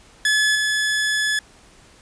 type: tone with level steps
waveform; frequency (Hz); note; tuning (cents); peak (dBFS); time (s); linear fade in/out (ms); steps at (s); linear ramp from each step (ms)
sawtooth; 1714; A6; -46; -12 / -15; 0.25-1.39; 2; 0.55; 5
effects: pink hiss -50 dBFS RMS until 2.01 s + resampled to 22050 Hz